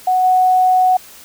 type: tone with level steps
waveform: sine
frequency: 740 Hz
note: F#5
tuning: in tune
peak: -11 / -9 dBFS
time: 0.07-0.97 s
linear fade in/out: 5 ms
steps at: 0.23 s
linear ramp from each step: 20 ms
effects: white hiss -40 dBFS RMS until 1.24 s